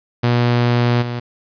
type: tone with level steps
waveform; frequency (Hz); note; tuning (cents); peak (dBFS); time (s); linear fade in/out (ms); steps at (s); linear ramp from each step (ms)
sawtooth; 120.7; B2; -39; -9 / -18; 0.23-1.2; 10; 1.01; 20
effects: resampled to 11025 Hz + 8-bit